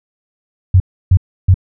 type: tone bursts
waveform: sine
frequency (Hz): 92.5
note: F#2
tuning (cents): 0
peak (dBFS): -4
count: 3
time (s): 0.74-1.543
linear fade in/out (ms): 5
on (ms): 61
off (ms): 310
effects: none